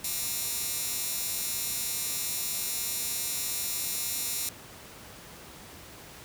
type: tone with high-pass filter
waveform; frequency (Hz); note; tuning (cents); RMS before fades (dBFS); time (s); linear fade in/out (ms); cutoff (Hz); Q
15% pulse; 236.8; A#3; +27; -32; 0.04-4.49; 2; 7000; 0.66
effects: pink hiss -47 dBFS RMS until 6.24 s + high-pass 60 Hz 12 dB/octave